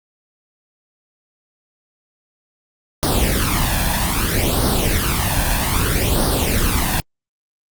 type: noise with flanger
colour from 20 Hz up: pink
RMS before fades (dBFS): -17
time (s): 3.03-7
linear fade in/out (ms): 0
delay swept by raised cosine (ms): 0.2 to 1.2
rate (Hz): 0.62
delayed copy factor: +0.7
effects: Opus 48 kbps